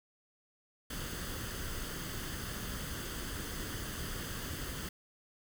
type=noise with comb filter; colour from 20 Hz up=pink; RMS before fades=-40 dBFS; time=0.9-4.89 s; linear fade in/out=5 ms; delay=0.63 ms; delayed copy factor=+0.55; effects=none